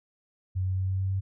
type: tone with pitch steps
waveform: sine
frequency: 93.1 / 93.69 / 94.29 / 94.89 / 95.5 / 96.11 Hz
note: F#2 / F#2 / F#2 / F#2 / G2 / G2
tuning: +11 / +22 / +33 / +44 / -45 / -34 cents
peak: -25 dBFS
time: 0.55-1.21 s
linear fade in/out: 20 ms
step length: 110 ms
effects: none

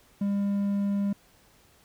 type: tone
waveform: triangle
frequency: 200.7 Hz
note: G3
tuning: 41 cents sharp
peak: -22 dBFS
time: 0.21-1.13 s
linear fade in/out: 5 ms
effects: pink hiss -60 dBFS RMS until 1.84 s

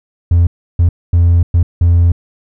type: tone bursts at uneven times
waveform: triangle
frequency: 86 Hz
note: F2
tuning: 26 cents flat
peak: -3 dBFS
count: 5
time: 0.31-0.47 / 0.79-0.89 / 1.13-1.43 / 1.54-1.63 / 1.81-2.12 s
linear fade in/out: 5 ms
effects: tanh soft clip ceiling -1 dBFS

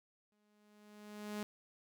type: tone with exponential growth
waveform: sawtooth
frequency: 209.1 Hz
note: G#3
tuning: 12 cents sharp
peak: -34 dBFS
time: 0.32-1.43 s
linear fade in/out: 0 ms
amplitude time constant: 240 ms
effects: none

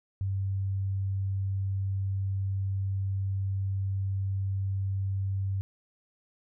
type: tone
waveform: sine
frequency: 97.1 Hz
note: G2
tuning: 16 cents flat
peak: -27 dBFS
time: 0.21-5.61 s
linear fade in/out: 0 ms
effects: none

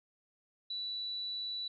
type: tone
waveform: sine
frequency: 3951 Hz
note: B7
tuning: in tune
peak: -36 dBFS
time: 0.7-1.68 s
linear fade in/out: 5 ms
effects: none

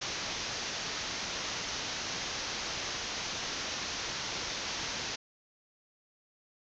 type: low-pass noise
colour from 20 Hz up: white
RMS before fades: -37 dBFS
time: 0.01-5.16 s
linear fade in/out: 10 ms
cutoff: 6500 Hz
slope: 96 dB/octave
effects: none

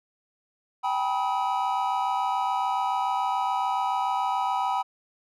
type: tone cluster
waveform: triangle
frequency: 778 / 845 / 977 / 1269 Hz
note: G5 / G#5 / B5 / D#6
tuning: -13 / +30 / -19 / +34 cents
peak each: -26 / -32 / -25 / -31 dBFS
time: 0.83-4.83 s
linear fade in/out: 20 ms
effects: none

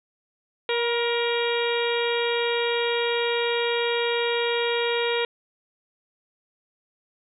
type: harmonic tone with a mistuned harmonic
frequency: 471.4 Hz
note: A#4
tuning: 19 cents sharp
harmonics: 1 / 2 / 3 / 4 / 5 / 6 / 7 / 8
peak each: -24 / -31 / -34 / -33 / -31 / -35 / -33 / -34 dBFS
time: 0.69-5.25 s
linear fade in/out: 2 ms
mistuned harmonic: 2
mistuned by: +26 cents
effects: none

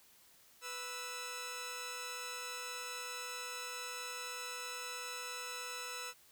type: tone pair together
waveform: 10% pulse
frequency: 493.9 / 1318.6 Hz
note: B4 / E6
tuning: 0 / 0 cents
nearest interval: octave + perfect fourth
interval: 1700 cents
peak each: -38 / -35 dBFS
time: 0.61-6.14 s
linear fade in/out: 50 ms
effects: white hiss -64 dBFS RMS until 6.31 s

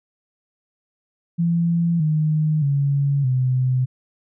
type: tone with pitch steps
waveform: sine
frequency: 169.3 / 154.35 / 140.73 / 128.31 Hz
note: E3 / D#3 / C#3 / C3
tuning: +46 / -14 / +27 / -33 cents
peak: -16 dBFS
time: 1.38-3.86 s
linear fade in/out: 20 ms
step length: 620 ms
effects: none

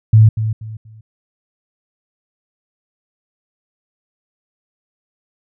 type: tone with echo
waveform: sine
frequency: 109.6 Hz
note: A2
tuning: 6 cents flat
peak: -4 dBFS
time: 0.13-0.29 s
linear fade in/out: 5 ms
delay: 240 ms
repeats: 3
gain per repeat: -11 dB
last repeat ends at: 1.01 s
effects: none

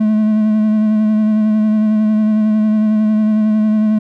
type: tone with vibrato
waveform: triangle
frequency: 215 Hz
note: A3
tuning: 40 cents flat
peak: -8 dBFS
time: 0-3.99 s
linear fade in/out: 10 ms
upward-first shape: sine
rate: 11 Hz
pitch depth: 21 cents each way
effects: none

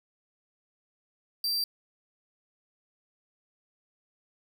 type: tone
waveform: 45% pulse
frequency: 4700 Hz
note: D8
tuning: 1 cent sharp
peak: -26 dBFS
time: 1.44-1.64 s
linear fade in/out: 2 ms
effects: none

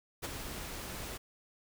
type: noise with ADSR envelope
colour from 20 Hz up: pink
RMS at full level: -35 dBFS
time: 0.22-1.18 s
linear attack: 28 ms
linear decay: 18 ms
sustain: -7 dB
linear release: 18 ms
effects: none

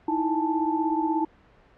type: tone cluster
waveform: sine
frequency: 315.2 / 331.7 / 836 / 882 Hz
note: D#4 / E4 / G#5 / A5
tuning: +23 / +11 / +11 / +4 cents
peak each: -26 / -29 / -35 / -26 dBFS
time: 0.08-1.25 s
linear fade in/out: 5 ms
effects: pink hiss -56 dBFS RMS until 1.77 s + low-pass 2000 Hz 12 dB/octave

